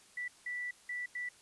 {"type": "tone bursts at uneven times", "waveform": "sine", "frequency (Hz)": 1966, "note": "B6", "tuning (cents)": -8, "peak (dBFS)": -36, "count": 4, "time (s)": [[0.17, 0.28], [0.46, 0.71], [0.89, 1.06], [1.15, 1.29]], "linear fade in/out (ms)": 5, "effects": ["white hiss -61 dBFS RMS until 1.41 s", "resampled to 24000 Hz"]}